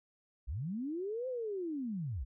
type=linear two-way sweep; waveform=sine; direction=up then down; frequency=49 to 524 to 49 Hz; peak=-35 dBFS; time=0.47-2.25 s; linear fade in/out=20 ms; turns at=1.28 s; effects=none